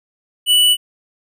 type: tone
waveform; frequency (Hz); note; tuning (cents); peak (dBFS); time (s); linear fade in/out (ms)
square; 2961; F#7; +1; -10; 0.46-0.77; 50
effects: none